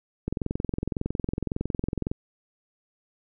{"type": "click train", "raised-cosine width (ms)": 3, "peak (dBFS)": -14, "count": 41, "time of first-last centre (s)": [0.28, 2.115], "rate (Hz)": 21.8, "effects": []}